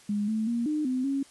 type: tone with pitch steps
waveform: sine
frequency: 206.3 / 219 / 235.5 / 303.5 / 255.9 / 274.9 Hz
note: G#3 / A3 / A#3 / D#4 / C4 / C#4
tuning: -11 / -8 / +18 / -43 / -38 / -14 cents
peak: -25 dBFS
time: 0.09-1.23 s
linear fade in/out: 5 ms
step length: 190 ms
effects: white hiss -55 dBFS RMS until 1.3 s + resampled to 24000 Hz